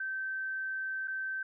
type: tone with dropouts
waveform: sine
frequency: 1549 Hz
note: G6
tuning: 21 cents flat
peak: -33 dBFS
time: 0-1.43 s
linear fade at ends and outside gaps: 5 ms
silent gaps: 1.075-1.079 s
effects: none